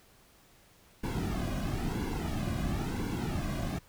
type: noise with flanger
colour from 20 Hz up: brown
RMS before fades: -33 dBFS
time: 1.03-3.79 s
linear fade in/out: 10 ms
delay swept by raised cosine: 1.6 to 2.25 ms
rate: 0.99 Hz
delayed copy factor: -0.75
effects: pink hiss -61 dBFS RMS until 3.88 s